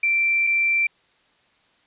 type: tone pair in turn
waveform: sine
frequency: 2349 / 2349 Hz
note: D7 / D7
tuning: 0 / 0 cents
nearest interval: unison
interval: 0 cents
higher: neither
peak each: -17 dBFS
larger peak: neither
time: 0.03-0.47 / 0.47-0.87 s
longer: first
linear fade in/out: 5 ms
effects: white hiss -61 dBFS RMS until 1.86 s + resampled to 8000 Hz